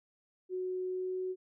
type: tone with pitch glide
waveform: sine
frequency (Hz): 368.7 to 371.1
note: F#4 to F#4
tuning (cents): -6 to +5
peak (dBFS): -33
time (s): 0.49-1.36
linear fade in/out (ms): 50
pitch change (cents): +11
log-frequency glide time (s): 0.87-1.21
effects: none